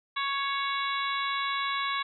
harmonic tone with a mistuned harmonic, 554.4 Hz, C#5, in tune, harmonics 2 / 3 / 4 / 5 / 6 / 7, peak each -30 / -36 / -35 / -41 / -38 / -37 dBFS, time 0.16-2.03 s, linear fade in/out 10 ms, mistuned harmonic 6, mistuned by +51 cents, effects none

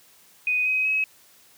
sine tone with pitch steps, 2493 / 2525 / 2557 Hz, D#7 / D#7 / D#7, +3 / +25 / +47 cents, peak -20 dBFS, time 0.47-1.04 s, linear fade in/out 2 ms, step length 190 ms, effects white hiss -55 dBFS RMS until 1.57 s + high-pass 80 Hz 12 dB/octave

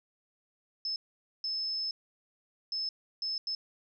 sine tone bursts at uneven times, 5230 Hz, E8, 15 cents flat, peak -31 dBFS, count 5, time 0.85-0.96 / 1.44-1.91 / 2.72-2.89 / 3.22-3.38 / 3.47-3.55 s, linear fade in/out 2 ms, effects none

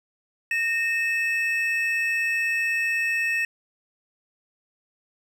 triangle tone pair together, 1844 / 2608 Hz, A#6 / E7, -19 / -19 cents, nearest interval tritone, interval 600 cents, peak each -23 dBFS, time 0.51-3.45 s, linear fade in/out 2 ms, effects none

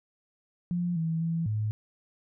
sine tone with pitch steps, 175.3 / 162.8 / 165.5 / 107.2 Hz, F3 / E3 / E3 / A2, +7 / -21 / +7 / -45 cents, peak -26 dBFS, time 0.71-1.71 s, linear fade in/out 0 ms, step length 250 ms, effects none

